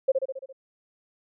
sine tone with echo, 532 Hz, C5, 29 cents sharp, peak -16 dBFS, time 0.08-0.12 s, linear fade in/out 10 ms, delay 68 ms, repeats 6, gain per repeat -4 dB, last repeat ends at 0.528 s, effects none

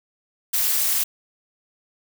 blue noise with amplitude modulation, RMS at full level -17 dBFS, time 0.53-1.04 s, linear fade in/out 10 ms, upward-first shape sine, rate 281 Hz, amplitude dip 95%, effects none

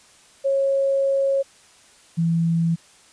sine tone pair in turn, 547 / 166.43 Hz, C#5 / E3, -23 / +17 cents, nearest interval octave + major sixth, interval 2060 cents, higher first, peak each -17 dBFS, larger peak neither, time 0.44-1.43 / 2.17-2.76 s, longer first, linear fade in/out 20 ms, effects white hiss -52 dBFS RMS until 3.12 s + resampled to 22050 Hz

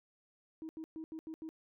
sine tone bursts at uneven times, 319.1 Hz, D#4, 44 cents sharp, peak -40 dBFS, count 6, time 0.62-0.69 / 0.77-0.84 / 0.96-1.04 / 1.12-1.19 / 1.27-1.34 / 1.42-1.49 s, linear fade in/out 0 ms, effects tanh soft clip ceiling -37 dBFS

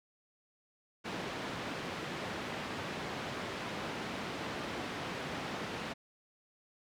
pink band-pass noise, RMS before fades -40 dBFS, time 1.04-5.94 s, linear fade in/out 20 ms, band 150 to 3400 Hz, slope 12 dB/octave, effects none

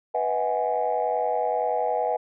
sine chord, G# minor seventh, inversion first, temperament equal with one note detuned, 493.9 / 637.9 / 740 / 830.6 Hz, B4 / D#5 / F#5 / G#5, 0 / +43 / 0 / 0 cents, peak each -27 dBFS, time 0.14-2.17 s, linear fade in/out 10 ms, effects tanh soft clip ceiling -14 dBFS

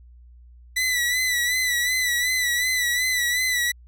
sawtooth tone with vibrato, 1980 Hz, B6, 4 cents sharp, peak -17 dBFS, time 0.76-3.72 s, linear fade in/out 10 ms, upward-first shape sine, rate 2.7 Hz, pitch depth 52 cents each way, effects added 60 Hz sine -45 dBFS peak until 3.87 s

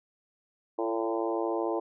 harmonic tone with a mistuned harmonic, 113.3 Hz, A#2, 49 cents flat, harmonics 3 / 4 / 5 / 6 / 7 / 8 / 9, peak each -31 / -33 / -35 / -37 / -38 / -39 / -40 dBFS, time 0.78-1.8 s, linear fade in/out 10 ms, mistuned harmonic 4, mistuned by -18 cents, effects none

